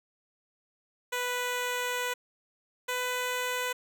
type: tone pair in turn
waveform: 10% pulse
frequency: 493.9 / 498.8 Hz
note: B4 / B4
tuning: 0 / +17 cents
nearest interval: unison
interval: 17 cents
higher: second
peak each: -21 dBFS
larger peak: neither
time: 1.12-2.14 / 2.88-3.73 s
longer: first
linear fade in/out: 10 ms
effects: none